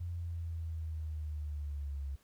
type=linear sweep; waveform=sine; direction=down; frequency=87.31 to 68.4 Hz; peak=-36 dBFS; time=0-2.16 s; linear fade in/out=10 ms; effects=pink hiss -69 dBFS RMS until 2.23 s